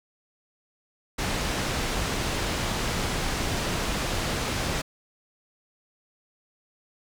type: low-pass noise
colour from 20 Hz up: pink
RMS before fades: -28 dBFS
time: 1.18-4.82 s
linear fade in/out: 10 ms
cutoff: 7300 Hz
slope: 12 dB/octave
effects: none